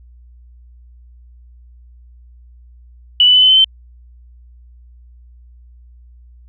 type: tone with pitch steps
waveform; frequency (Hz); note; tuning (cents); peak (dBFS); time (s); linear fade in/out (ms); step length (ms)
sine; 2960 / 2986 / 3012 / 3038 / 3064 / 3091; F#7 / F#7 / F#7 / F#7 / G7 / G7; 0 / +15 / +30 / +45 / -40 / -25; -6; 3.2-3.644; 2; 74
effects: added 60 Hz sine -40 dBFS peak until 6.48 s